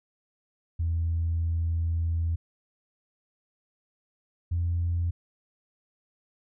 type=tone pair in turn; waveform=sine; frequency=83.1 / 85.83 Hz; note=E2 / F2; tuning=+15 / -30 cents; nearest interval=minor second; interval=55 cents; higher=second; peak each=-23 dBFS; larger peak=neither; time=0.79-2.36 / 4.51-5.11 s; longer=first; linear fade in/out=10 ms; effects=tanh soft clip ceiling -20 dBFS